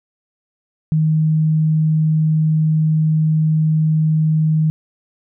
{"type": "tone", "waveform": "sine", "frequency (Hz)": 156.6, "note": "D#3", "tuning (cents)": 11, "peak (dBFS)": -12, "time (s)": [0.92, 4.7], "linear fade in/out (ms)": 0, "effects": []}